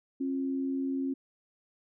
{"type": "tone pair together", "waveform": "sine", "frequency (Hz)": [269.8, 349.9], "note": ["C#4", "F4"], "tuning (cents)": [-47, 3], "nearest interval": "perfect fourth", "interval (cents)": 450, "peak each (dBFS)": [-29, -39], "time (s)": [0.2, 1.14], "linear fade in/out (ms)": 10, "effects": []}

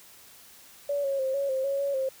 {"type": "tone with pitch steps", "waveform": "sine", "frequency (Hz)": [571, 550, 528, 557, 527, 553, 560, 530], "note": ["D5", "C#5", "C5", "C#5", "C5", "C#5", "C#5", "C5"], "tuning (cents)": [-49, -14, 16, 8, 12, -4, 18, 22], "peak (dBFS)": -25, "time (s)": [0.89, 2.09], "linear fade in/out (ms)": 5, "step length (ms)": 150, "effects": ["white hiss -52 dBFS RMS until 2.2 s"]}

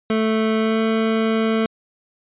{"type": "tone with pitch glide", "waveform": "25% pulse", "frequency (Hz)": [220, 222.3], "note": ["A3", "A3"], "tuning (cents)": [0, 18], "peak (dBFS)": -13, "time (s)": [0.1, 1.66], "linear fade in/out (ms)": 2, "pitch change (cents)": 18, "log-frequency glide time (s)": [0.58, 0.81], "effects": ["resampled to 8000 Hz"]}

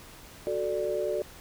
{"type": "chord", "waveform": "sine", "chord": "D major", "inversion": "first", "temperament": "equal", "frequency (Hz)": [370, 440, 587.3], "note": ["F#4", "A4", "D5"], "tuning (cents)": [0, 0, 0], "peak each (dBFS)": [-32, -32, -30], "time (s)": [0.47, 1.22], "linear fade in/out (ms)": 0, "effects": ["pink hiss -49 dBFS RMS until 1.4 s"]}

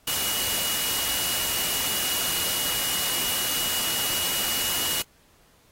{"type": "tone in noise", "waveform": "sine", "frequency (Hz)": 2907, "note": "F#7", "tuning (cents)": -31, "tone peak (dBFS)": -31, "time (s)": [0.07, 5.02], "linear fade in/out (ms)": 5, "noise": "white", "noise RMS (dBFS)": -27, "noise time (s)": [0.07, 5.02], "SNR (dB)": -7, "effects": ["pink hiss -60 dBFS RMS until 5.71 s", "AAC 48 kbps"]}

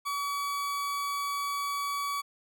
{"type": "tone", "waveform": "40% pulse", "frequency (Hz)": 1138, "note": "C#6", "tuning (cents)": 45, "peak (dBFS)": -29, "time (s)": [0.05, 2.22], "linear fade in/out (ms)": 20, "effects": []}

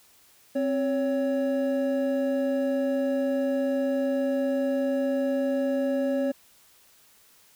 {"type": "tone pair together", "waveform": "triangle", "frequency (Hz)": [264, 559.4], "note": ["C4", "C#5"], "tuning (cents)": [16, 16], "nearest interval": "octave + minor second", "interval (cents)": 1300, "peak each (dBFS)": -24, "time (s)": [0.55, 6.32], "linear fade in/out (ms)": 10, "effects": ["white hiss -58 dBFS RMS until 7.55 s"]}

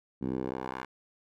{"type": "tone with band-pass filter sweep", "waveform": "10% pulse", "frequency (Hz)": 64.5, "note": "C2", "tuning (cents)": -24, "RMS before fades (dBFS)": -35, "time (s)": [0.21, 0.86], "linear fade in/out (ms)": 20, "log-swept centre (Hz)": [230, 1400], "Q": 1.3, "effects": []}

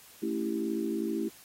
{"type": "chord", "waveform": "sine", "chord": "A dominant seventh", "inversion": "none", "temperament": "equal with one note detuned", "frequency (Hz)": [221.1, 277.2, 329.6, 392], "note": ["A3", "C#4", "E4", "G4"], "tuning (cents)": [9, 0, 0, 0], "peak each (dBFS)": [-34, -37, -32, -36], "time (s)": [0.22, 1.29], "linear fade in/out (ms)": 10, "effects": ["white hiss -54 dBFS RMS until 1.44 s", "AAC 48 kbps"]}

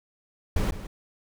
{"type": "noise with echo", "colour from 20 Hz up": "brown", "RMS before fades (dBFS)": -24, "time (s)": [0.56, 0.71], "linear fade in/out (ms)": 5, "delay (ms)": 160, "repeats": 1, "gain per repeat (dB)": -12, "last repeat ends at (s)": 0.87, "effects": []}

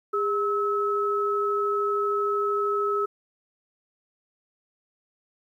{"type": "tone pair together", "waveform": "sine", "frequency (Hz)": [407.4, 1294.4], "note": ["G#4", "E6"], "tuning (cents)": [-33, -32], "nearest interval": "octave + minor sixth", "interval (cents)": 2001, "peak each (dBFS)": -25, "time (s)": [0.13, 3.06], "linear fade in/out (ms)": 10, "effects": ["10-bit"]}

